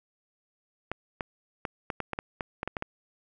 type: clicks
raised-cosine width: 0.5 ms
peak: -16 dBFS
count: 12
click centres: 0.916 / 1.208 / 1.652 / 1.902 / 2.003 / 2.133 / 2.189 / 2.408 / 2.631 / 2.676 / 2.768 / 2.824 s
effects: none